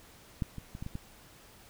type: clicks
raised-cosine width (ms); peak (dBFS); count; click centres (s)
5; -18 / -28 / -29 / -26 / -26 / -24; 6; 0.422 / 0.583 / 0.751 / 0.825 / 0.864 / 0.954
effects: pink hiss -56 dBFS RMS until 1.69 s